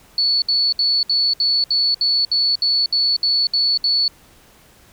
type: tone bursts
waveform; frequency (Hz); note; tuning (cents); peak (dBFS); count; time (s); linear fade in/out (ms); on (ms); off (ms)
sine; 4435; C#8; 0; -14; 13; 0.18-4.08; 2; 240; 65
effects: pink hiss -50 dBFS RMS until 4.92 s